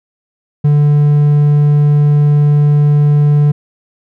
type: tone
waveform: triangle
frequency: 146.83 Hz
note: D3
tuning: in tune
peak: -4 dBFS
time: 0.64-3.52 s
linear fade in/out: 10 ms
effects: none